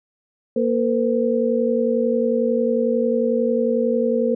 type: tone cluster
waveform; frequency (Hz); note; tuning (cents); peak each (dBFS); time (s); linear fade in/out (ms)
sine; 233.8 / 457.9 / 509; A#3 / A#4 / C5; +5 / -31 / -48; -21; 0.56-4.35; 5
effects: none